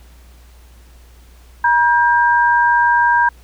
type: tone pair together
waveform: sine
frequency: 954.1 / 1594 Hz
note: A#5 / G6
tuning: +40 / +28 cents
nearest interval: major sixth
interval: 888 cents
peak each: -12 / -14 dBFS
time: 1.64-3.29 s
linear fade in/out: 5 ms
effects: added 60 Hz sine -41 dBFS peak until 3.43 s + pink hiss -51 dBFS RMS until 3.43 s